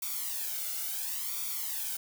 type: noise with flanger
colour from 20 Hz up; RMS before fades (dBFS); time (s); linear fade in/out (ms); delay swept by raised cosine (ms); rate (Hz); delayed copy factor
blue; -35; 0.02-1.97; 5; 0.86 to 1.42; 0.71; +0.95
effects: none